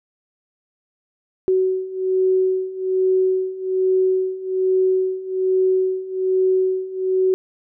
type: beating tone pair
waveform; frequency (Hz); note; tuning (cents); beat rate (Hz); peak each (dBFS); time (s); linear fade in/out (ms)
sine; 374.1 / 375.3; F#4 / F#4; +19 / +25; 1.2; -21 / -18; 1.48-7.34; 0
effects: none